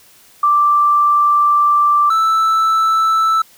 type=tone pair in turn; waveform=sine / triangle; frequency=1174.7 / 1318.6 Hz; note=D6 / E6; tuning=0 / 0 cents; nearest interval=major second; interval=200 cents; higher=second; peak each=-9 dBFS; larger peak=neither; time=0.43-2.1 / 2.1-3.42 s; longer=first; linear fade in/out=5 ms; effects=white hiss -47 dBFS RMS until 3.57 s